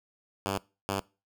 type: tone bursts at uneven times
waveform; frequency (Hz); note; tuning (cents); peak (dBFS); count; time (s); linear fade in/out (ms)
5% pulse; 98; G2; 0; -18; 2; 0.46-0.58 / 0.89-1; 0
effects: noise-tail reverb RT60 0.3 s tail -22 dB re dry